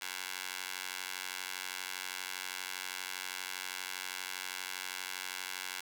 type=tone with high-pass filter; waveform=15% pulse; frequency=92.5 Hz; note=F#2; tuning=in tune; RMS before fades=-41 dBFS; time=0.01-5.81 s; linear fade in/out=10 ms; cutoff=1800 Hz; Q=0.82; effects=10-bit